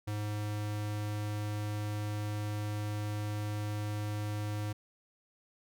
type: tone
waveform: square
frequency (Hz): 104.9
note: G#2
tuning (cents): +18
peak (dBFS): -34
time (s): 0.07-4.73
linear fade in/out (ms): 10
effects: none